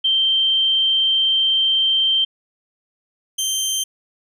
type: tone pair in turn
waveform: sine / 20% pulse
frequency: 3136 / 3136 Hz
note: G7 / G7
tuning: 0 / 0 cents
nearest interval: unison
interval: 0 cents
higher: neither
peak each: -14 dBFS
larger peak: neither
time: 0.04-2.25 / 3.38-3.84 s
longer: first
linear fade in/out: 10 ms
effects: none